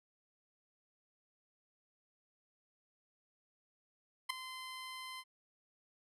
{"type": "tone with ADSR envelope", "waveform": "15% pulse", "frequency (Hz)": 1033, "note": "C6", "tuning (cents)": -22, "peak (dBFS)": -23, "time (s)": [4.29, 5.24], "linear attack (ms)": 13, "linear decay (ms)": 3, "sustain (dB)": -15, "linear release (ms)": 49, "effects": ["low-pass 12000 Hz 12 dB/octave"]}